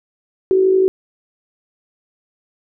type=tone with amplitude modulation; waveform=sine; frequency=378.2 Hz; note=F#4; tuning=38 cents sharp; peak=-8 dBFS; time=0.51-0.88 s; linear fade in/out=0 ms; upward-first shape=sine; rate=51.8 Hz; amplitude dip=50%; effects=none